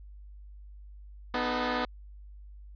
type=tone cluster; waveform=10% pulse; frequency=247.8 / 306.2 / 432.9 Hz; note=B3 / D#4 / A4; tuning=+6 / -28 / -28 cents; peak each=-21 / -26 / -30 dBFS; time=1.34-1.85 s; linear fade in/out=2 ms; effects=added 50 Hz sine -45 dBFS peak until 2.75 s + resampled to 11025 Hz